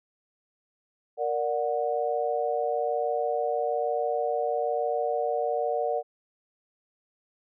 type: chord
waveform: sine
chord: Bb augmented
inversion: none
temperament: equal with one note detuned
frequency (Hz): 466.2 / 587.3 / 733.6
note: Bb4 / D5 / F#5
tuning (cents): 0 / 0 / -15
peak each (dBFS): -29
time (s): 1.17-6.03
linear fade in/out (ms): 50
effects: none